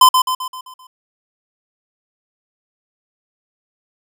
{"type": "tone with echo", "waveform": "square", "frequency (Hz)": 1025, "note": "C6", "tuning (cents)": -36, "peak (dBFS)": -5, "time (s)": [0.01, 0.09], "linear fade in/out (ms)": 5, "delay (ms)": 130, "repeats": 6, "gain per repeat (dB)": -6, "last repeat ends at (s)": 0.87, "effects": []}